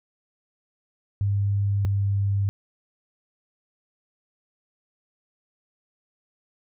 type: tone pair in turn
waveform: sine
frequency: 100.4 / 99.59 Hz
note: G2 / G2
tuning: +42 / +28 cents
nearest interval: unison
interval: 14 cents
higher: first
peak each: -20 dBFS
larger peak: neither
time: 1.21-1.85 / 1.85-2.49 s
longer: neither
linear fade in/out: 0 ms
effects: none